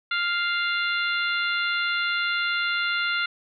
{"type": "harmonic tone with a mistuned harmonic", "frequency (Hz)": 698.5, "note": "F5", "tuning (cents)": 0, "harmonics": [2, 3, 4, 5, 6], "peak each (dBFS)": [-25, -29, -31, -33, -35], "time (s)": [0.11, 3.26], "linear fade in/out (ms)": 5, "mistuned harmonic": 6, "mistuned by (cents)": -39, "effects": []}